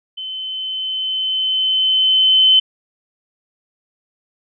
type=tone with level ramp; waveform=sine; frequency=3058 Hz; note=G7; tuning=44 cents flat; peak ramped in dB=-25 to -7 dBFS; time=0.17-2.6 s; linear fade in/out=10 ms; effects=none